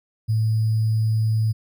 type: tone with sample-and-hold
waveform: sine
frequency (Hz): 110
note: A2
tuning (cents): 0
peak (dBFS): -17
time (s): 0.28-1.53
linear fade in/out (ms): 20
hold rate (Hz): 4900
effects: none